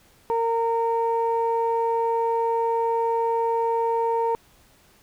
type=tone pair together; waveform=sine; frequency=460 / 920 Hz; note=A#4 / A#5; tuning=-23 / -23 cents; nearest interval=octave; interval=1200 cents; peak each=-22 dBFS; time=0.3-4.35 s; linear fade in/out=0 ms; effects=tanh soft clip ceiling -14 dBFS + pink hiss -57 dBFS RMS until 5.02 s